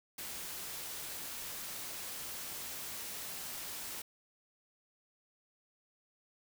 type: noise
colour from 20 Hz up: white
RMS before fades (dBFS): -43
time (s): 0.18-4.02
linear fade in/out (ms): 5
effects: none